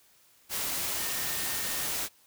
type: tone in noise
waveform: sine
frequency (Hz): 1829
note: A#6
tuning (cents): -33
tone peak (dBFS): -43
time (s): 0.96-1.88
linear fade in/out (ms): 50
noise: white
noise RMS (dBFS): -32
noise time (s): 0.49-2.09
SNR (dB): -14
effects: white hiss -62 dBFS RMS until 2.26 s